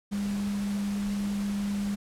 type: tone in noise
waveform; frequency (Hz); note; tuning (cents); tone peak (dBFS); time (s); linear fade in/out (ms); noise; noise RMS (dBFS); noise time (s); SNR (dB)
sine; 202.1; G#3; -47; -27; 0.11-1.96; 20; pink; -42; 0.11-1.96; +12
effects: low-pass 11000 Hz 12 dB/octave